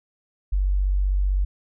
sine tone, 47.82 Hz, G1, 42 cents flat, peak -18 dBFS, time 0.52-1.45 s, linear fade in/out 10 ms, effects none

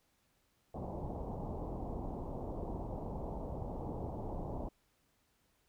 pink low-pass noise, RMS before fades -41 dBFS, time 0.74-4.69 s, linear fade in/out 5 ms, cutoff 930 Hz, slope 48 dB/octave, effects pink hiss -75 dBFS RMS until 5.68 s

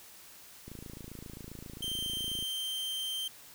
click train, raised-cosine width 3 ms, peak -32 dBFS, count 49, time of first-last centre 0.68-2.425 s, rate 27.5 Hz
45% pulse tone, 3136 Hz, G7, in tune, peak -33 dBFS, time 1.82-3.28 s, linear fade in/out 5 ms
effects white hiss -53 dBFS RMS until 3.54 s

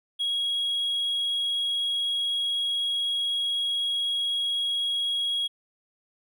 triangle tone, 3308 Hz, G#7, 8 cents flat, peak -22 dBFS, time 0.19-5.48 s, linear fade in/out 20 ms, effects tanh soft clip ceiling -19 dBFS

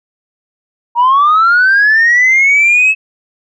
sine linear sweep, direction up, 932.3 to 2606 Hz, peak -4 dBFS, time 0.95-2.95 s, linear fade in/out 50 ms, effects tanh soft clip ceiling -3 dBFS

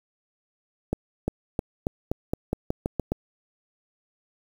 accelerating click train, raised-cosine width 2 ms, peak -11 dBFS, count 11, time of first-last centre 0.93-3.12 s, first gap 350 ms, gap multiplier 0.89, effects 7-bit

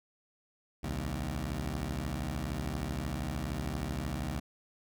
15% pulse beating tone pair, 64 / 77 Hz, C2 / D#2, -38 / -17 cents, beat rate 13 Hz, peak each -30 dBFS, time 0.83-4.4 s, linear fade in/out 10 ms, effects none

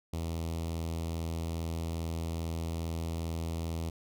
sawtooth tone with notch filter, 82.4 Hz, E2, in tune, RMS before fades -35 dBFS, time 0.13-3.9 s, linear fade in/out 5 ms, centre 1600 Hz, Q 0.94, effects none

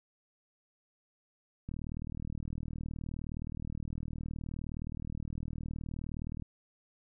click train, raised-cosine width 5 ms, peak -27 dBFS, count 187, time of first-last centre 1.69-6.423 s, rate 39.3 Hz, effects none

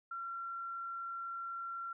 sine tone, 1366 Hz, F6, 39 cents flat, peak -39 dBFS, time 0.11-1.93 s, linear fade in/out 5 ms, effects none

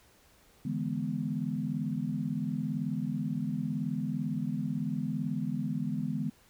sine chord, E dominant seventh, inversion third, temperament equal, 146.83 / 164.81 / 207.7 / 246.9 Hz, D3 / E3 / G#3 / B3, 0 / 0 / 0 / 0 cents, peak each -36 / -36 / -35 / -35 dBFS, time 0.65-6.3 s, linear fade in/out 5 ms, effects pink hiss -62 dBFS RMS until 6.49 s

